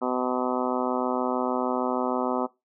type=harmonic tone; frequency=126.5 Hz; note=B2; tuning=42 cents sharp; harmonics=2 / 3 / 4 / 5 / 6 / 7 / 8 / 9 / 10; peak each=-29 / -31 / -32 / -33 / -34 / -34 / -35 / -36 / -36 dBFS; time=0.01-2.47 s; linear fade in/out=20 ms; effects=noise-tail reverb RT60 0.2 s tail -18 dB re dry